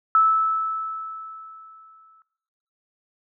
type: tone with exponential decay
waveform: sine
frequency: 1309 Hz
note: E6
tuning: 13 cents flat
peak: -12 dBFS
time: 0.15-2.22 s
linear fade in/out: 1 ms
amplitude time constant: 450 ms
effects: noise-tail reverb RT60 1.0 s tail -19 dB re dry